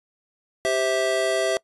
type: chord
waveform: square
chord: C major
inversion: second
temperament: just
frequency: 392.4 / 523.3 / 654.1 Hz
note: G4 / C5 / E5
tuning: +2 / 0 / -14 cents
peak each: -27 / -29 / -23 dBFS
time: 0.65-1.57 s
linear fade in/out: 0 ms
effects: noise-tail reverb RT60 0.1 s tail -23 dB re dry + resampled to 24000 Hz